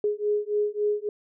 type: beating tone pair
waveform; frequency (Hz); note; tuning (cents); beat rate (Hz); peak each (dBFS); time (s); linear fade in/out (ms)
sine; 415.3 / 418.9; G#4 / G#4; 0 / +15; 3.6; -26; 0.04-1.09; 2
effects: none